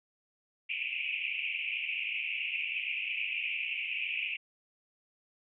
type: band-pass noise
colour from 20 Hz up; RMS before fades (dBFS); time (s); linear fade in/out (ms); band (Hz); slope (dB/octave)
pink; -35; 0.69-4.37; 10; 2300 to 2800; 96
effects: none